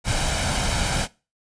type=noise with comb filter; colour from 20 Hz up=pink; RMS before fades=-23 dBFS; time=0.04-1.08 s; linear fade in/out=50 ms; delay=1.3 ms; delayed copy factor=+0.55; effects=noise-tail reverb RT60 0.3 s tail -21 dB re dry + resampled to 22050 Hz